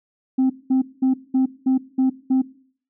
sine tone bursts, 261.6 Hz, C4, in tune, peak -12 dBFS, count 7, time 0.38-2.42 s, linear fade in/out 10 ms, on 120 ms, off 200 ms, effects noise-tail reverb RT60 0.5 s tail -19 dB re dry + tanh soft clip ceiling -13 dBFS

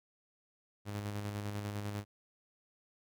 sawtooth tone with tremolo, 103 Hz, G#2, 14 cents flat, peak -32 dBFS, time 0.85-2.05 s, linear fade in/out 50 ms, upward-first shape square, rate 10 Hz, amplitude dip 35%, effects none

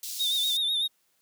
pink high-pass noise, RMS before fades -36 dBFS, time 0.03-0.57 s, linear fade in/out 2 ms, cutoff 4100 Hz, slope 24 dB/octave
triangle tone with vibrato, 3646 Hz, A#7, 39 cents flat, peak -23 dBFS, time 0.19-0.88 s, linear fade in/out 20 ms, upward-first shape sine, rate 8 Hz, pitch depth 64 cents each way
effects white hiss -70 dBFS RMS until 1.21 s + high-pass 100 Hz 12 dB/octave

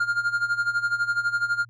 triangle tone with tremolo, 1407 Hz, F6, 12 cents sharp, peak -17 dBFS, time 0-1.65 s, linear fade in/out 5 ms, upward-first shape sine, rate 12 Hz, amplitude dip 80%, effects added 117 Hz sine -48 dBFS peak until 1.69 s + resampled to 22050 Hz

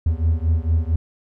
triangle beating tone pair, 79.1 / 83.5 Hz, D#2 / E2, +29 / +23 cents, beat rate 4.4 Hz, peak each -17 / -18 dBFS, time 0.06-0.96 s, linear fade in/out 5 ms, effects none

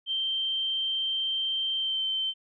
sine tone with pitch glide, 3136 to 3102 Hz, G7 to G7, 0 to -19 cents, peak -26 dBFS, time 0.06-2.34 s, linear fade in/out 50 ms, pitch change -19 cents, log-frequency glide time 1.76-2.04 s, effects none

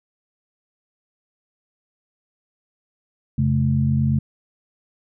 sine tone cluster, 87.3 / 135.8 / 216.8 Hz, F2 / C#3 / A3, 0 / -35 / -25 cents, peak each -24 / -18 / -22 dBFS, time 3.38-4.19 s, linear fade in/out 5 ms, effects none

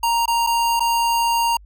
square tone with dropouts, 932.3 Hz, A#5, in tune, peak -17 dBFS, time 0.03-1.57 s, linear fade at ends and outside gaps 5 ms, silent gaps 0.258-0.278 / 0.466-0.47 / 0.796-0.804 s, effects added 50 Hz sine -42 dBFS peak until 1.65 s

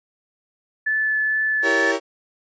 sine tone with vibrato, 1738 Hz, A6, 22 cents flat, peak -18 dBFS, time 0.86-1.92 s, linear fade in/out 10 ms, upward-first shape triangle, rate 2.2 Hz, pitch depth 8 cents each way
35% pulse chord, E diminished seventh, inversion none, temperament equal with one note detuned, 329.6 / 392 / 466.2 / 560.2 Hz, E4 / G4 / Bb4 / Db5, 0 / 0 / 0 / +18 cents, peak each -24 dBFS, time 1.62-2 s, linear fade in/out 50 ms
effects resampled to 16000 Hz

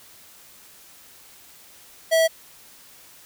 square tone, 651 Hz, E5, 22 cents flat, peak -16 dBFS, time 2.11-2.28 s, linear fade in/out 20 ms, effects white hiss -49 dBFS RMS until 3.25 s

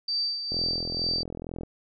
sine tone with tremolo, 4650 Hz, D8, 18 cents flat, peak -24 dBFS, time 0.08-1.23 s, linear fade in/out 5 ms, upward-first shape sine, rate 2.2 Hz, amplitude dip 55%
click train, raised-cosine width 2 ms, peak -22 dBFS, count 48, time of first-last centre 0.52-1.634 s, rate 42.2 Hz
effects none

